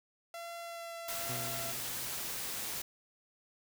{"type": "tone with vibrato", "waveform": "sawtooth", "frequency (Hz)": 678, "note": "E5", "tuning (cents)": 49, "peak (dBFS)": -38, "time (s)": [0.34, 1.72], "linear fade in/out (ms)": 2, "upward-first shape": "sine", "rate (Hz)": 1.2, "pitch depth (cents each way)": 10}
{"type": "noise", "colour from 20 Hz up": "white", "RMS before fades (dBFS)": -39, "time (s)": [1.08, 2.82], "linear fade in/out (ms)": 5}
{"type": "tone with exponential decay", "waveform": "sawtooth", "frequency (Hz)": 124.6, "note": "B2", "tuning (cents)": 16, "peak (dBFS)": -35, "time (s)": [1.29, 2.81], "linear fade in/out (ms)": 5, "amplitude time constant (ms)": 330}
{"effects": []}